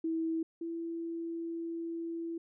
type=tone pair in turn; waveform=sine; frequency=325.3 / 333.3 Hz; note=E4 / E4; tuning=-23 / +19 cents; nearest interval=unison; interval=42 cents; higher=second; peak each=-30 / -35 dBFS; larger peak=first; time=0.04-0.43 / 0.61-2.38 s; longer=second; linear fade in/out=5 ms; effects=none